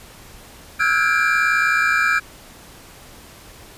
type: tone cluster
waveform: triangle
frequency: 1305 / 1435 / 1601 / 1660 / 2367 Hz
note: E6 / F6 / G6 / G#6 / D7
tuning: -18 / +47 / +36 / -1 / +13 cents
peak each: -20 dBFS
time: 0.79-2.2 s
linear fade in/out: 20 ms
effects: pink hiss -43 dBFS RMS until 3.77 s + resampled to 32000 Hz